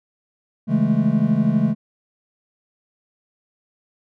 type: chord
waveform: triangle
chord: A major seventh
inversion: first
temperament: equal with one note detuned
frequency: 138.59 / 164.15 / 207.7 / 220 Hz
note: C#3 / E3 / G#3 / A3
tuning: 0 / -7 / 0 / 0 cents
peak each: -22 / -21 / -18 / -17 dBFS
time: 0.67-1.75 s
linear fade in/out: 50 ms
effects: none